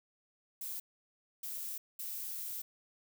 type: noise bursts at uneven times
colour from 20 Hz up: violet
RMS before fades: -41 dBFS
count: 3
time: 0.61-0.8 / 1.43-1.78 / 1.99-2.62 s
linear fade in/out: 5 ms
effects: none